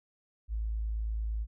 sine tone, 54.4 Hz, A1, 19 cents flat, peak -30 dBFS, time 0.48-1.47 s, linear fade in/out 50 ms, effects none

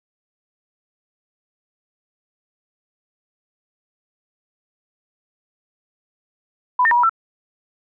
sine tone with pitch steps, 996 / 1816 / 956 / 972 / 1338 Hz, B5 / A#6 / A#5 / B5 / E6, +14 / -46 / +43 / -28 / +25 cents, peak -12 dBFS, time 6.79-7.095 s, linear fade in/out 5 ms, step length 61 ms, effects none

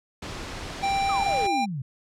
pink noise, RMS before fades -35 dBFS, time 0.22-1.47 s, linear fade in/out 5 ms
square tone with pitch glide, 787 to 796.1 Hz, G5 to G5, +7 to +27 cents, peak -23 dBFS, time 0.82-1.66 s, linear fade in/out 20 ms, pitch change +20 cents, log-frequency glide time 0.98-1.51 s
sine exponential sweep, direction down, 1318.5 to 123.6 Hz, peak -28 dBFS, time 1.09-1.82 s, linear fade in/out 5 ms
effects low-pass 6000 Hz 12 dB/octave

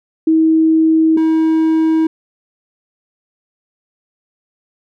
sine / triangle tone pair in turn, 320 / 320 Hz, D#4 / D#4, +49 / +49 cents, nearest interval unison, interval 0 cents, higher neither, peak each -8 dBFS, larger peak neither, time 0.27-1.17 / 1.17-2.07 s, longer neither, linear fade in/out 5 ms, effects none

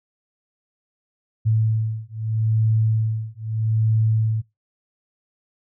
sine beating tone pair, 110 / 110.79 Hz, A2 / A2, 0 / +12 cents, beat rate 0.79 Hz, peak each -21 dBFS, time 1.45-4.42 s, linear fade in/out 20 ms, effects noise-tail reverb RT60 0.2 s tail -22 dB re dry

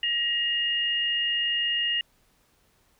sine tone pair together, 1896.8 / 2842 Hz, A#6 / F7, +30 / +30 cents, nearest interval perfect fifth, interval 700 cents, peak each -30 / -24 dBFS, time 0.03-2.01 s, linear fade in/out 2 ms, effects pink hiss -65 dBFS RMS until 2.99 s

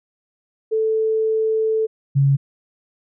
sine tone pair in turn, 440 / 138.59 Hz, A4 / C#3, 0 / 0 cents, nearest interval octave + minor sixth, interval 2000 cents, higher first, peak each -16 / -12 dBFS, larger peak second, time 0.71-1.87 / 2.15-2.37 s, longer first, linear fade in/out 20 ms, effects none

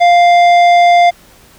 sine tone with tanh clipping, 698.5 Hz, F5, in tune, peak -6 dBFS, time 0-1.11 s, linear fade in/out 20 ms, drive 12 dB, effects pink hiss -43 dBFS RMS until 1.58 s

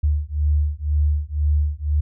sine beating tone pair, 73.42 / 75.42 Hz, D2 / D2, 0 / +47 cents, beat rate 2 Hz, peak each -20 dBFS, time 0.03-2.01 s, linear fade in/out 10 ms, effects none

